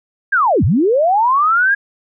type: linear two-way sweep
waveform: sine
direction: down then up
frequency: 1661.2 to 74.1 to 1661.2 Hz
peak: -10 dBFS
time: 0.32-1.75 s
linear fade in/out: 10 ms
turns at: 0.64 s
effects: none